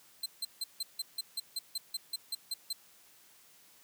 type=tone bursts; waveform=sawtooth; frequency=4114 Hz; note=C8; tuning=30 cents flat; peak=-30 dBFS; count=14; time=0.23-2.73 s; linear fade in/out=5 ms; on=30 ms; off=160 ms; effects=white hiss -61 dBFS RMS until 3.83 s + high-pass 100 Hz 12 dB/octave